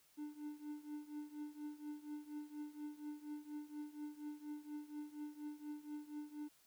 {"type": "tone with tremolo", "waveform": "triangle", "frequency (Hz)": 297.8, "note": "D4", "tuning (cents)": 24, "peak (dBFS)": -40, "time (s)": [0.17, 6.49], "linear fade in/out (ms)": 20, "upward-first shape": "triangle", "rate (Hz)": 4.2, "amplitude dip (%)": 90, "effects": ["white hiss -71 dBFS RMS until 6.66 s"]}